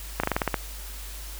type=slowing click train; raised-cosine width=0.5 ms; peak=-8 dBFS; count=8; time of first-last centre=0.2-0.542 s; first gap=35 ms; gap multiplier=1.11; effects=added 50 Hz sine -37 dBFS peak until 1.39 s + white hiss -42 dBFS RMS until 1.39 s